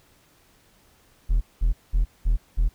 triangle tone bursts, 40.4 Hz, E1, 34 cents flat, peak -14 dBFS, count 5, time 1.29-2.69 s, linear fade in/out 20 ms, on 120 ms, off 200 ms, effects tanh soft clip ceiling -10 dBFS + pink hiss -59 dBFS RMS until 2.74 s

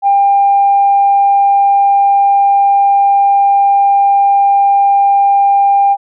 sine tone, 798 Hz, G5, 31 cents sharp, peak -5 dBFS, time 0.02-5.97 s, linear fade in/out 50 ms, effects tanh soft clip ceiling -1 dBFS

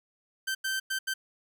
sawtooth tone bursts at uneven times, 1553 Hz, G6, 17 cents flat, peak -25 dBFS, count 4, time 0.47-0.55 / 0.64-0.8 / 0.9-0.99 / 1.07-1.14 s, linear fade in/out 10 ms, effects none

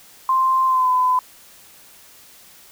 sine tone with pitch glide, 1046.5 to 1010.3 Hz, C6 to B5, 0 to +39 cents, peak -14 dBFS, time 0.29-1.19 s, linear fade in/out 2 ms, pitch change -61 cents, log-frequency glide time 0.66-0.9 s, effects white hiss -47 dBFS RMS until 2.71 s

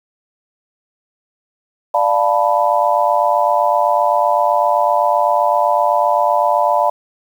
sine chord, B half-diminished seventh, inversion first, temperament equal with one note detuned, 590.7 / 698.5 / 880 / 987.8 Hz, D5 / F5 / A5 / B5, +10 / 0 / 0 / 0 cents, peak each -17 dBFS, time 1.94-6.9 s, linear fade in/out 5 ms, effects 7-bit

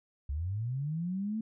sine linear sweep, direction up, 65.41 to 225.3 Hz, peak -31 dBFS, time 0.29-1.41 s, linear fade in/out 5 ms, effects none

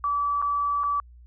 sine tone with dropouts, 1152 Hz, D6, 34 cents flat, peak -22 dBFS, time 0.04-1 s, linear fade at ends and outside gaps 1 ms, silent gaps 0.417-0.424 / 0.835-0.839 s, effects added 60 Hz sine -46 dBFS peak until 1.26 s

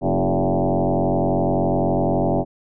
sine tone with frequency modulation, 207.7 Hz, G#3, in tune, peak -16 dBFS, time 0.01-2.45 s, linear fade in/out 50 ms, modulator 91.8 Hz, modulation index 6.1, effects none

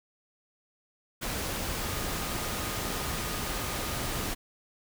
sine tone in noise, 1233 Hz, D#6, 16 cents flat, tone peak -44 dBFS, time 1.8-4.26 s, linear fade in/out 20 ms, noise pink, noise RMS -33 dBFS, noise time 1.21-4.35 s, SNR -14 dB, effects none

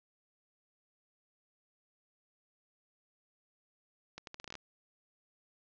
accelerating click train, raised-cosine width 0.2 ms, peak -27 dBFS, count 10, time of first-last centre 4.18-4.553 s, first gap 92 ms, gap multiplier 0.78, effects resampled to 16000 Hz + 10-bit

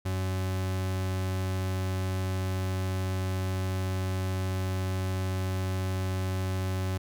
40% pulse tone, 93.8 Hz, F#2, 24 cents sharp, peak -27 dBFS, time 0.05-6.98 s, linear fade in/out 10 ms, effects none

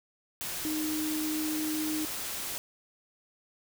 sine tone in noise, 309.4 Hz, D#4, 10 cents flat, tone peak -30 dBFS, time 0.65-2.05 s, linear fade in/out 0 ms, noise white, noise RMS -36 dBFS, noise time 0.41-2.58 s, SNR +3 dB, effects none

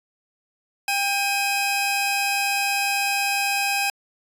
sawtooth tone pair together, 798 / 2530 Hz, G5 / D#7, +31 / +28 cents, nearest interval octave + minor sixth, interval 1997 cents, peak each -20 dBFS, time 0.88-3.9 s, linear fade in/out 2 ms, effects resampled to 32000 Hz

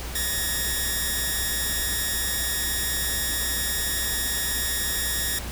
5% pulse tone pair together, 1704.5 / 1864.7 Hz, G#6 / A#6, +45 / 0 cents, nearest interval major second, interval 155 cents, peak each -18 / -16 dBFS, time 0.15-5.39 s, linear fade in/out 5 ms, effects added 60 Hz sine -34 dBFS peak until 5.51 s + pink hiss -36 dBFS RMS until 5.51 s

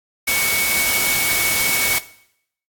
sine tone in noise, 2231 Hz, C#7, 11 cents sharp, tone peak -19 dBFS, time 0.27-1.99 s, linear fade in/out 10 ms, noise white, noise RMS -20 dBFS, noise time 0.27-1.99 s, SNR -2 dB, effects noise-tail reverb RT60 0.7 s tail -17 dB re dry + AAC 64 kbps

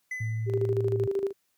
triangle tone with exponential decay, 2012 Hz, B6, 32 cents sharp, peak -28 dBFS, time 0.11-0.71 s, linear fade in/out 5 ms, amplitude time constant 130 ms
sine tone, 111 Hz, A2, 16 cents sharp, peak -27 dBFS, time 0.2-1.07 s, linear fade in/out 10 ms
sine tone with tremolo, 394 Hz, G4, 9 cents sharp, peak -23 dBFS, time 0.46-1.33 s, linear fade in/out 50 ms, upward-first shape square, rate 13 Hz, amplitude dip 60%
effects white hiss -73 dBFS RMS until 1.57 s + high-pass 60 Hz 12 dB/octave

